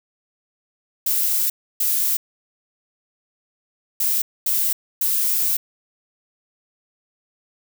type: noise bursts at uneven times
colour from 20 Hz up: violet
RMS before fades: -20 dBFS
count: 5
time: 1.06-1.5 / 1.8-2.17 / 4-4.22 / 4.46-4.73 / 5.01-5.57 s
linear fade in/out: 5 ms
effects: none